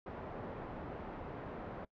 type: low-pass noise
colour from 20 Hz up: white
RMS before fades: -45 dBFS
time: 0.06-1.85 s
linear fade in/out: 5 ms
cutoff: 700 Hz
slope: 12 dB/octave
effects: noise-tail reverb RT60 0.1 s tail -22 dB re dry + low-pass 3000 Hz 12 dB/octave